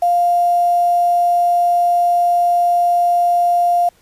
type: tone with quantisation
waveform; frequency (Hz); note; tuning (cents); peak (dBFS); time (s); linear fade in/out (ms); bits
sine; 700; F5; +4; -11; 0.02-3.89; 5; 6
effects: pink hiss -54 dBFS RMS until 4.01 s + resampled to 32000 Hz